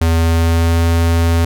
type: tone with pitch glide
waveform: square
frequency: 82.41 to 83.71 Hz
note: E2 to E2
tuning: 0 to +27 cents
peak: -11 dBFS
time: 0.01-1.45 s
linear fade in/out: 5 ms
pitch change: +27 cents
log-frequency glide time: 0.14-0.83 s
effects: none